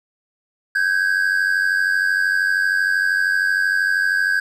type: tone pair together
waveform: triangle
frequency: 1547 / 1639.9 Hz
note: G6 / G#6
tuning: -23 / -22 cents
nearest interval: minor second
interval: 101 cents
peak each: -17 dBFS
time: 0.75-4.4 s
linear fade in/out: 5 ms
effects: none